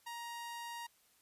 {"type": "tone", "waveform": "sawtooth", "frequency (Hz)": 940, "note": "A#5", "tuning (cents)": 14, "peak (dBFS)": -39, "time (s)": [0.06, 0.87], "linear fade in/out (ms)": 10, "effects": ["white hiss -70 dBFS RMS until 1.21 s", "resampled to 32000 Hz"]}